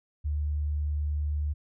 sine tone, 74.2 Hz, D2, 18 cents sharp, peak -26 dBFS, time 0.24-1.54 s, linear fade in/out 20 ms, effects none

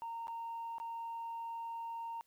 sine tone with dropouts, 922 Hz, A#5, 19 cents flat, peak -38 dBFS, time 0.02-2.21 s, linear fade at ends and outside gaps 0 ms, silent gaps 0.271-0.281 / 0.783-0.8 s, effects tanh soft clip ceiling -37 dBFS + white hiss -75 dBFS RMS until 2.26 s

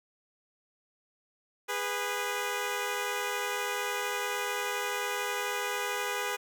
10% pulse tone pair together, 409.7 / 493.9 Hz, G#4 / B4, -24 / 0 cents, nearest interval minor third, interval 324 cents, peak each -25 / -25 dBFS, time 1.68-6.37 s, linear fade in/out 20 ms, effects none

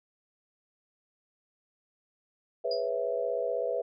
sine chord, C# minor seventh, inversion second, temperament equal with one note detuned, 415.3 / 493.9 / 549.9 / 659.3 Hz, G#4 / B4 / C#5 / E5, 0 / 0 / -14 / 0 cents, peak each -37 / -31 / -35 / -33 dBFS, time 2.64-3.82 s, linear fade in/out 10 ms
sine tone with exponential decay, 4878 Hz, D#8, 35 cents flat, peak -31 dBFS, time 2.71-2.89 s, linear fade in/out 5 ms, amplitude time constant 39 ms
effects none

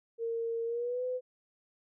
sine tone with pitch glide, 460 to 504.5 Hz, A#4 to B4, -23 to +37 cents, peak -31 dBFS, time 0.18-1.21 s, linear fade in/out 50 ms, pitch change +160 cents, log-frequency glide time 0.65-1.04 s, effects none

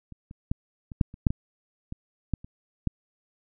clicks, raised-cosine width 5 ms, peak -30 / -30 / -14 / -26 / -7 / -30 / -6 / -15 / -22 / -13 / -30 / -12 dBFS, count 12, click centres 0.123 / 0.311 / 0.515 / 0.918 / 1.012 / 1.141 / 1.268 / 1.305 / 1.924 / 2.337 / 2.445 / 2.873 s, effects none

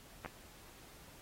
clicks, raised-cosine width 0.5 ms, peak -27 dBFS, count 2, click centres 0.248 / 0.26 s, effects pink hiss -58 dBFS RMS until 1.21 s + AAC 48 kbps

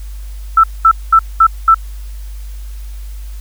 sine tone bursts, 1326 Hz, E6, 10 cents sharp, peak -3 dBFS, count 5, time 0.57-1.745 s, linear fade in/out 5 ms, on 67 ms, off 210 ms, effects added 50 Hz sine -24 dBFS peak until 3.4 s + white hiss -44 dBFS RMS until 3.4 s

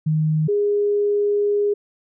sine tone pair in turn, 155.56 / 410.8 Hz, D#3 / G#4, 0 / -19 cents, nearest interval octave + perfect fourth, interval 1681 cents, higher second, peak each -16 dBFS, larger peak neither, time 0.06-0.48 / 0.48-1.74 s, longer second, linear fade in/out 10 ms, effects none

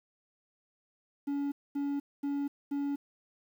triangle tone bursts, 283.2 Hz, C#4, 37 cents sharp, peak -28 dBFS, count 4, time 1.27-2.96 s, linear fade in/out 10 ms, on 250 ms, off 230 ms, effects 10-bit

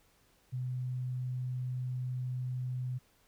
sine tone, 126.5 Hz, B2, 42 cents sharp, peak -33 dBFS, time 0.52-2.99 s, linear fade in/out 20 ms, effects pink hiss -68 dBFS RMS until 3.27 s

